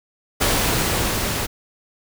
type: noise with level ramp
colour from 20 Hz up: pink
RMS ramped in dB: -18 to -24 dBFS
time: 0.4-1.47 s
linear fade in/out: 20 ms
effects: none